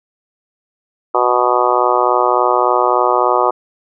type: harmonic tone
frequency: 123.47 Hz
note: B2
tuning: in tune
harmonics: 3 / 4 / 5 / 6 / 7 / 8 / 9 / 10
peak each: -19 / -19 / -19 / -19 / -19 / -19 / -19 / -19 dBFS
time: 1.14-3.51 s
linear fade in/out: 10 ms
effects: none